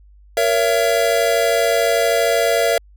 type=chord; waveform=square; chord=A# diminished; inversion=none; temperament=just; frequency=466.2 / 559.4 / 671.3 Hz; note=A#4 / C#5 / E5; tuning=0 / +16 / +31 cents; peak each=-20 / -21 / -18 dBFS; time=0.37-2.78 s; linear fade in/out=2 ms; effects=added 50 Hz sine -44 dBFS peak until 2.96 s